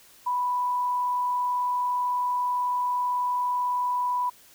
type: tone with frequency modulation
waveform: sine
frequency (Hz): 987.8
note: B5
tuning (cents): 0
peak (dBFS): -23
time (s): 0.26-4.3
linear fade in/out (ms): 10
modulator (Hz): 38.1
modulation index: 0.21
effects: white hiss -54 dBFS RMS until 4.54 s